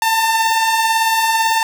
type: beating tone pair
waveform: sawtooth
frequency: 881 / 899 Hz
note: A5 / A5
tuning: +2 / +37 cents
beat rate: 18 Hz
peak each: -19 / -10 dBFS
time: 0.02-1.63 s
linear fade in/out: 2 ms
effects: none